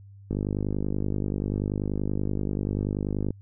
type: click train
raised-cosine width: 3 ms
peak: -15 dBFS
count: 152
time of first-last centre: 0.31-3.306 s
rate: 50.4 Hz
effects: added 99 Hz sine -45 dBFS peak until 3.41 s